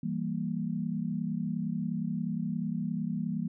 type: chord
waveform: sine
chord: E diminished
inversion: none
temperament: equal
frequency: 164.81 / 196 / 233.1 Hz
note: E3 / G3 / Bb3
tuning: 0 / 0 / 0 cents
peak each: -34 dBFS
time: 0.03-3.48 s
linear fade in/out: 5 ms
effects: none